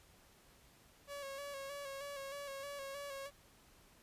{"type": "tone with vibrato", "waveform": "sawtooth", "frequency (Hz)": 558, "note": "C#5", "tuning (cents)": 11, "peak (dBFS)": -40, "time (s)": [1.07, 3.31], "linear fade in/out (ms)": 50, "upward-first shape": "square", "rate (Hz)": 3.2, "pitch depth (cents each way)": 34, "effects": ["pink hiss -65 dBFS RMS until 4.02 s", "resampled to 32000 Hz"]}